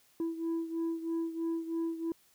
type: beating tone pair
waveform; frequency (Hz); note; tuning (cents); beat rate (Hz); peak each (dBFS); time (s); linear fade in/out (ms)
sine; 329.6 / 332.7; E4 / E4; 0 / +16; 3.1; -31 / -35; 0.2-2.12; 2
effects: tanh soft clip ceiling -29 dBFS + white hiss -66 dBFS RMS until 2.34 s